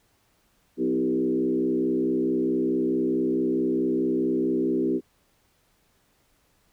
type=tone with frequency modulation; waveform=sine; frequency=323.5 Hz; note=E4; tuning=32 cents flat; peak=-21 dBFS; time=0.77-5.01 s; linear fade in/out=50 ms; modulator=64.6 Hz; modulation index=1.4; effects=pink hiss -66 dBFS RMS until 6.72 s